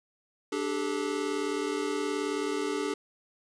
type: chord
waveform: square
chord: D suspended fourth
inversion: none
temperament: equal with one note detuned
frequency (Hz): 293.7 / 392 / 430.9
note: D4 / G4 / A4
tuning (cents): 0 / 0 / -36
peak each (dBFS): -34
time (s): 0.52-2.94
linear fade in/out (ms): 5
effects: resampled to 22050 Hz + 9-bit